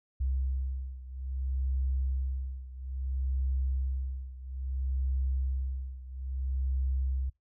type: beating tone pair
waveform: sine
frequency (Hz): 65.41 / 66.01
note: C2 / C2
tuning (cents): 0 / +16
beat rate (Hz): 0.6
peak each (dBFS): -31 / -34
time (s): 0.2-7.3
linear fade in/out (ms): 10
effects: noise-tail reverb RT60 0.2 s tail -26 dB re dry